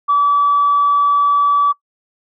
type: tone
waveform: sine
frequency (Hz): 1150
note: D6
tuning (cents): -37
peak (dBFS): -9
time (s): 0.08-1.73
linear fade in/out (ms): 20
effects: noise-tail reverb RT60 0.1 s tail -23 dB re dry + tanh soft clip ceiling -5 dBFS